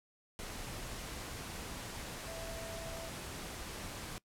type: tone in noise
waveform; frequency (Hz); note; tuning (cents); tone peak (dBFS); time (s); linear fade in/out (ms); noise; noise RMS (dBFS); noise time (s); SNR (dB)
sine; 660; E5; +2; -45; 2.28-3.09; 0; pink; -44; 0.39-4.18; -4
effects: noise-tail reverb RT60 0.1 s tail -22 dB re dry + low-pass 12000 Hz 12 dB/octave